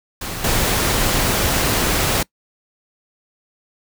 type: noise with level steps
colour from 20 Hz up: pink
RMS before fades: -27 / -18 dBFS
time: 0.21-2.23 s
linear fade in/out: 5 ms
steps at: 0.44 s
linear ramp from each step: 5 ms
effects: noise-tail reverb RT60 0.1 s tail -24 dB re dry